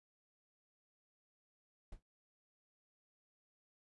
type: noise with exponential decay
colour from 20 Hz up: brown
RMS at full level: -44 dBFS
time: 1.92-2.03 s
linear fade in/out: 5 ms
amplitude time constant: 22 ms
effects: resampled to 24000 Hz